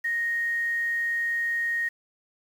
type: tone with quantisation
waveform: sine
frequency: 1864.7 Hz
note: A#6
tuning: in tune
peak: -24 dBFS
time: 0.04-1.89 s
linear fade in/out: 10 ms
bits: 8
effects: none